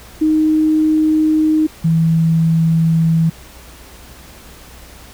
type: tone pair in turn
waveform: sine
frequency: 311.1 / 163.09 Hz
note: D#4 / E3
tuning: 0 / -18 cents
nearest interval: major seventh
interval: 1118 cents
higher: first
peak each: -10 dBFS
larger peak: neither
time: 0.21-1.67 / 1.84-3.3 s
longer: neither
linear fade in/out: 10 ms
effects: added 60 Hz sine -41 dBFS peak until 5.13 s + pink hiss -40 dBFS RMS until 5.13 s